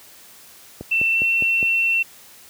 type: click train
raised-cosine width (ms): 2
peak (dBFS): -17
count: 5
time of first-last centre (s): 0.81-1.628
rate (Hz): 4.89
type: tone with pitch glide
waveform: sine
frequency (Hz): 2682 to 2704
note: E7 to E7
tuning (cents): +29 to +43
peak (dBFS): -16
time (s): 0.91-2.03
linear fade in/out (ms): 10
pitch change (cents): +14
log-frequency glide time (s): 1.12-1.21
effects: white hiss -46 dBFS RMS until 2.49 s + high-pass 60 Hz 12 dB/octave